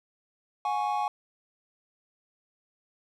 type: chord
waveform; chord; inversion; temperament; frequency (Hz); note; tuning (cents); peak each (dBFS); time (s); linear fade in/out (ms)
triangle; F# suspended second; none; equal with one note detuned; 726 / 830.6 / 1108.7; F#5 / G#5 / C#6; -33 / 0 / 0; -31 / -26 / -31; 0.65-1.08; 2
effects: none